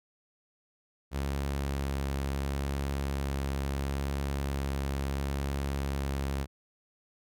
sawtooth tone with vibrato, 69.1 Hz, C#2, 5 cents flat, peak -26 dBFS, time 1.11-6.47 s, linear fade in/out 50 ms, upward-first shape sine, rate 0.73 Hz, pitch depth 10 cents each way, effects none

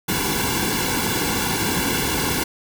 pink noise with comb filter, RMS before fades -22 dBFS, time 0.08-2.44 s, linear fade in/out 10 ms, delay 1.6 ms, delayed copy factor -1, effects none

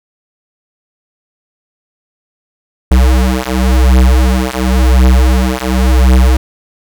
square beating tone pair, 63.1 / 64.03 Hz, B1 / C2, +38 / -37 cents, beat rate 0.93 Hz, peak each -10 dBFS, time 2.91-6.37 s, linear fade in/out 5 ms, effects none

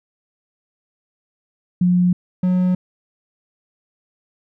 sine / triangle tone pair in turn, 178.8 / 182.24 Hz, F3 / F#3, +41 / -26 cents, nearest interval unison, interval 33 cents, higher second, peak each -12 dBFS, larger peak neither, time 1.81-2.13 / 2.43-2.75 s, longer neither, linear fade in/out 5 ms, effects none

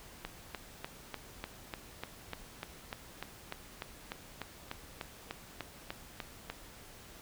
click train, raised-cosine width 0.3 ms, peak -22 dBFS, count 22, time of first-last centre 0.25-6.5 s, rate 3.36 Hz, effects pink hiss -53 dBFS RMS until 7.21 s

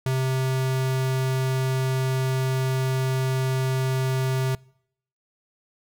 square tone, 131.1 Hz, C3, 4 cents sharp, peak -22 dBFS, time 0.06-4.55 s, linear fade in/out 2 ms, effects noise-tail reverb RT60 0.7 s tail -25 dB re dry

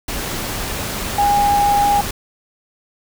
sine tone in noise, 815 Hz, G#5, 33 cents flat, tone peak -12 dBFS, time 1.18-2.01 s, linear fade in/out 5 ms, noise pink, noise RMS -24 dBFS, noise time 0.08-2.11 s, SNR +9 dB, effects none

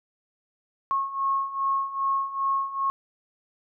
sine beating tone pair, 1089 / 1091.5 Hz, C#6 / C#6, -31 / -27 cents, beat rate 2.5 Hz, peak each -29 / -25 dBFS, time 0.91-2.9 s, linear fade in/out 0 ms, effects none

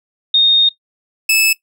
sine / sawtooth tone pair in turn, 3693 / 2611 Hz, A#7 / E7, -17 / -17 cents, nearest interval tritone, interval 600 cents, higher first, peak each -7 dBFS, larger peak neither, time 0.34-0.69 / 1.29-1.53 s, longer first, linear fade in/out 5 ms, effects noise-tail reverb RT60 0.1 s tail -17 dB re dry

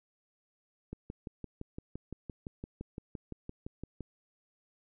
click train, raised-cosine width 3 ms, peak -27 dBFS, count 19, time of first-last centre 0.93-4.007 s, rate 5.85 Hz, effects none

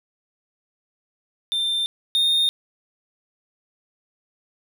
triangle tone pair in turn, 3584 / 3668 Hz, A7 / A#7, +31 / -29 cents, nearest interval unison, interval 40 cents, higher second, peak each -19 / -15 dBFS, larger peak second, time 1.52-1.86 / 2.15-2.49 s, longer neither, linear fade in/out 0 ms, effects none

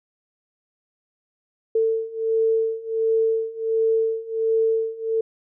sine beating tone pair, 446.8 / 448.2 Hz, A4 / A4, +27 / +32 cents, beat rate 1.4 Hz, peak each -23 / -21 dBFS, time 1.75-5.21 s, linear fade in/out 5 ms, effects none

